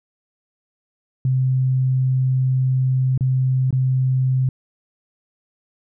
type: tone with dropouts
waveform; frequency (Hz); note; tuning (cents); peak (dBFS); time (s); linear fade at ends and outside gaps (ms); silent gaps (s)
sine; 130; C3; -11; -15; 1.25-4.49; 2; 3.177-3.208 / 3.707-3.727
effects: none